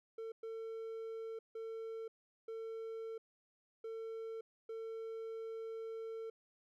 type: tone bursts at uneven times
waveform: triangle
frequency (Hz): 450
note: A4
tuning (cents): +39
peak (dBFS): -40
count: 6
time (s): 0.18-0.32 / 0.43-1.39 / 1.55-2.08 / 2.48-3.18 / 3.84-4.41 / 4.69-6.3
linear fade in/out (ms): 5
effects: none